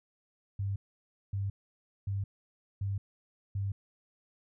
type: tone bursts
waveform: sine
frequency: 98.9 Hz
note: G2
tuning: 16 cents sharp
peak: -30 dBFS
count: 5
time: 0.59-3.72 s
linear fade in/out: 5 ms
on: 170 ms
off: 570 ms
effects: none